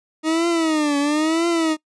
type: tone with vibrato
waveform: 40% pulse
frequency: 311.6 Hz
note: D#4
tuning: 3 cents sharp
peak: -16 dBFS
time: 0.23-1.77 s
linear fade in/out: 50 ms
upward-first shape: triangle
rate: 1 Hz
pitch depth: 170 cents each way
effects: noise-tail reverb RT60 0.1 s tail -23 dB re dry + resampled to 22050 Hz